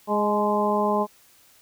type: harmonic tone with a mistuned harmonic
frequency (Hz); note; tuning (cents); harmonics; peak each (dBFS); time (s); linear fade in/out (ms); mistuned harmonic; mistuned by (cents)
207.5; G#3; -1; 1 / 2 / 3 / 4 / 5; -26 / -26 / -26 / -26 / -26; 0.07-1.07; 50; 4; +32
effects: white hiss -56 dBFS RMS until 1.61 s